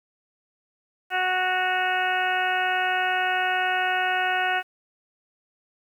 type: harmonic tone with a mistuned harmonic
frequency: 368.9 Hz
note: F#4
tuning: 5 cents flat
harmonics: 1 / 2 / 3 / 4 / 5 / 6 / 7 / 8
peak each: -36 / -25 / -36 / -26 / -30 / -36 / -32 / -34 dBFS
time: 1.1-4.63 s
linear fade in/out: 50 ms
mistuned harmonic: 8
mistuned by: -39 cents
effects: 9-bit